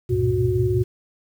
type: tone cluster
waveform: sine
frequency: 71.1 / 98.6 / 117.9 / 123.6 / 366.2 Hz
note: C#2 / G2 / A#2 / B2 / F#4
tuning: +45 / +11 / +20 / +2 / -18 cents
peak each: -29 / -24 / -22 / -30 / -21 dBFS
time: 0.09-0.84 s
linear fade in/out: 20 ms
effects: 8-bit